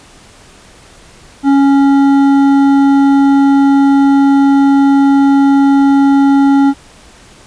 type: tone with hard clipping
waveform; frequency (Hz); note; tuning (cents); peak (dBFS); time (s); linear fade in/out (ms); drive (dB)
triangle; 277.1; C#4; -1; -7; 1.43-6.74; 50; 13
effects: pink hiss -40 dBFS RMS until 7.46 s + resampled to 22050 Hz